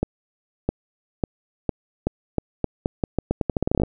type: accelerating click train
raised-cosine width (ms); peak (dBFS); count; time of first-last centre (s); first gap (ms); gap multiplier
2; -7; 22; 0.03-3.835; 660; 0.83
effects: none